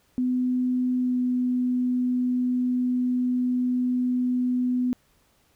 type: tone with pitch glide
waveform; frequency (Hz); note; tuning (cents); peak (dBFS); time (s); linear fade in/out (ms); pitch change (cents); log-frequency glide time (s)
sine; 251.6 to 249.6; B3 to B3; +32 to +19; -21; 0.18-4.93; 0; -13; 0.98-1.16
effects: pink hiss -64 dBFS RMS until 5.55 s